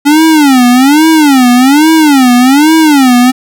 square tone with vibrato, 280.1 Hz, C#4, 18 cents sharp, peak -3 dBFS, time 0.05-3.32 s, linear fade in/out 20 ms, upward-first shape sine, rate 1.2 Hz, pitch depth 240 cents each way, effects none

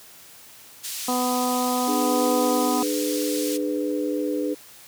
pink band-pass noise, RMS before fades -32 dBFS, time 0.83-3.58 s, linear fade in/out 20 ms, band 4200 to 16000 Hz, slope 12 dB/octave
harmonic tone, 249.7 Hz, B3, 19 cents sharp, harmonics 1 / 2 / 3 / 4 / 5, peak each -25 / -29 / -27 / -29 / -32 dBFS, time 1.08-2.83 s, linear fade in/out 5 ms
sine chord, G# diminished, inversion second, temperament just, 299 / 415.3 / 498.4 Hz, D4 / G#4 / B4, +31 / 0 / +16 cents, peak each -25 / -29 / -28 dBFS, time 1.87-4.55 s, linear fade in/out 20 ms
effects white hiss -47 dBFS RMS until 4.87 s + high-pass 60 Hz 12 dB/octave

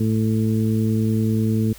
harmonic tone, 110 Hz, A2, in tune, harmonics 1 / 2 / 3 / 4, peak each -20 / -20 / -28 / -30 dBFS, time 0-1.73 s, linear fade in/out 5 ms, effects added 53 Hz sine -45 dBFS peak until 1.78 s + white hiss -45 dBFS RMS until 1.78 s

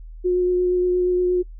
sine tone with vibrato, 360.6 Hz, F#4, 45 cents flat, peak -16 dBFS, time 0.24-1.43 s, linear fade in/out 20 ms, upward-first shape sine, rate 8.5 Hz, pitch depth 11 cents each way, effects noise-tail reverb RT60 0.1 s tail -25 dB re dry + added 40 Hz sine -35 dBFS peak until 1.59 s

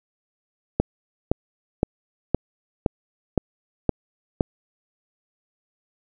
click train, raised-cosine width 2 ms, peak -4 dBFS, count 8, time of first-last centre 0.8-4.408 s, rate 1.94 Hz, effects none

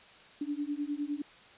sine beating tone pair, 286.5 / 296.3 Hz, D4 / D4, -43 / +15 cents, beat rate 9.8 Hz, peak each -35 / -35 dBFS, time 0.41-1.22 s, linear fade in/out 5 ms, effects white hiss -55 dBFS RMS until 1.57 s + resampled to 8000 Hz

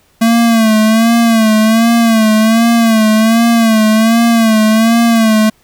square tone with vibrato, 224.5 Hz, A3, 35 cents sharp, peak -7 dBFS, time 0.21-5.5 s, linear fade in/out 10 ms, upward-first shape sine, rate 1.3 Hz, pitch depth 67 cents each way, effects pink hiss -52 dBFS RMS until 5.63 s

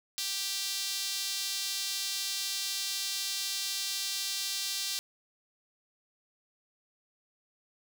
sawtooth tone with high-pass filter, 392 Hz, G4, in tune, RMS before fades -34 dBFS, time 0.18-4.99 s, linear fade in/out 0 ms, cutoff 4200 Hz, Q 1.8, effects none

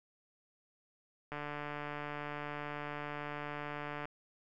click train, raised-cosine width 0.5 ms, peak -26 dBFS, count 403, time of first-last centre 1.32-4.055 s, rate 147 Hz, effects none

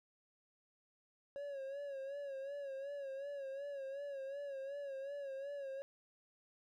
triangle tone with vibrato, 554 Hz, C#5, 1 cent flat, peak -40 dBFS, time 1.36-5.82 s, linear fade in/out 0 ms, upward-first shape sine, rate 2.7 Hz, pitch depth 63 cents each way, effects none

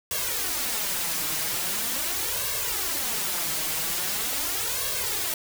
white noise with flanger, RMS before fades -28 dBFS, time 0.11-5.34 s, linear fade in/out 2 ms, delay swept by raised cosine 1.8 to 6.4 ms, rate 0.42 Hz, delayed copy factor +0.95, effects none

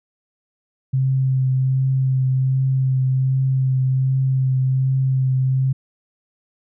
sine tone with vibrato, 131.6 Hz, C3, 10 cents sharp, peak -15 dBFS, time 0.93-5.73 s, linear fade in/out 10 ms, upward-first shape triangle, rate 1.3 Hz, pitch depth 18 cents each way, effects none

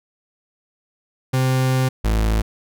40% pulse tone pair in turn, 130 / 54.25 Hz, C3 / A1, -11 / -24 cents, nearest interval octave + minor third, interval 1513 cents, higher first, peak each -15 dBFS, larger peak neither, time 1.33-1.89 / 2.04-2.42 s, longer first, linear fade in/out 10 ms, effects none

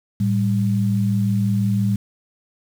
sine tone pair together, 111.28 / 197.2 Hz, A2 / G3, +20 / +11 cents, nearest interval minor seventh, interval 991 cents, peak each -19 dBFS, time 0.2-1.96 s, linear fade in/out 5 ms, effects 7-bit

